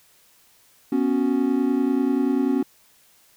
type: chord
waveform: triangle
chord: B suspended second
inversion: none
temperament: equal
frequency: 246.9 / 277.2 / 370 Hz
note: B3 / C#4 / F#4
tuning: 0 / 0 / 0 cents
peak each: -21 / -19 / -25 dBFS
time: 0.92-2.63 s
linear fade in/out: 5 ms
effects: white hiss -57 dBFS RMS until 3.36 s